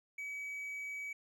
triangle tone, 2277 Hz, C#7, 46 cents sharp, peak -38 dBFS, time 0.18-1.13 s, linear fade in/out 5 ms, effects none

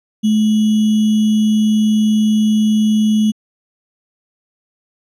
sine tone with sample-and-hold, 214.8 Hz, A3, 41 cents flat, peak -10 dBFS, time 0.23-3.32 s, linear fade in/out 20 ms, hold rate 3150 Hz, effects low-pass 9000 Hz 12 dB/octave

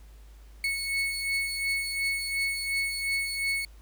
35% pulse beating tone pair, 2205 / 2207.8 Hz, C#7 / C#7, -10 / -8 cents, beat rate 2.8 Hz, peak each -27 / -32 dBFS, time 0.64-3.65 s, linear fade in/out 2 ms, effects added 52 Hz sine -47 dBFS peak until 3.81 s + pink hiss -61 dBFS RMS until 3.81 s

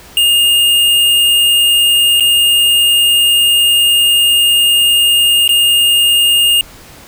square tone with dropouts, 2830 Hz, F7, 22 cents sharp, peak -8 dBFS, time 0.17-6.61 s, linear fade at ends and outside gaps 1 ms, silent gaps 2.199-2.206 / 5.478-5.491 s, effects pink hiss -37 dBFS RMS until 7.07 s

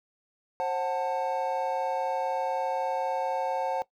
triangle chord, F# diminished, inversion second, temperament just, 532.8 / 740 / 888 Hz, C5 / F#5 / A5, +31 / 0 / +16 cents, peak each -29 dBFS, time 0.6-3.82 s, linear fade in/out 0 ms, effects noise-tail reverb RT60 0.1 s tail -18 dB re dry

